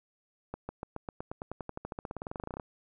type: accelerating click train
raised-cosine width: 1 ms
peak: -23 dBFS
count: 29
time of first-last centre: 0.54-2.598 s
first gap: 150 ms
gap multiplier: 0.94
effects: none